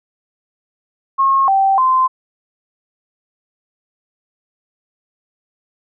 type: tone with pitch steps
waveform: sine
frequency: 1083 / 778 / 1037 Hz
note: C#6 / G5 / C6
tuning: -41 / -13 / -16 cents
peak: -10 dBFS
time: 1.18-2.08 s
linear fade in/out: 20 ms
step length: 300 ms
effects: none